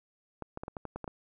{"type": "clicks", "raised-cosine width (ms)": 1, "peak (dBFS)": -24, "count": 9, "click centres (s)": [0.423, 0.574, 0.635, 0.681, 0.768, 0.853, 0.96, 1.043, 1.078], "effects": []}